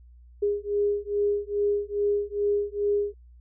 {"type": "beating tone pair", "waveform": "sine", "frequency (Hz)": [408.4, 410.8], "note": ["G#4", "G#4"], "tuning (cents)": [-29, -19], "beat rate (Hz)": 2.4, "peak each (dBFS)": -26, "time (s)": [0.42, 3.14], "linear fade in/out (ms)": 10, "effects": ["added 60 Hz sine -48 dBFS peak until 3.4 s"]}